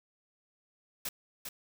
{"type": "noise with echo", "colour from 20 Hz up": "white", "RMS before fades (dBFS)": -36, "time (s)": [1.05, 1.09], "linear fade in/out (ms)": 5, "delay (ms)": 400, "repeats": 1, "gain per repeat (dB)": -5, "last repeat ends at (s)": 1.49, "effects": []}